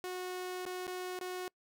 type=tone with dropouts; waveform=sawtooth; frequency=365.4 Hz; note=F#4; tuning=22 cents flat; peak=-34 dBFS; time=0.04-1.48 s; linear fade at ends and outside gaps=0 ms; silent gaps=0.653-0.663 / 0.868-0.878 / 1.19-1.212 s; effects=noise-tail reverb RT60 0.1 s tail -26 dB re dry